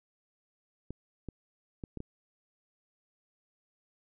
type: clicks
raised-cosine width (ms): 3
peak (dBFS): -26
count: 5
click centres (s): 0.906 / 1.287 / 1.838 / 1.973 / 2.004
effects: none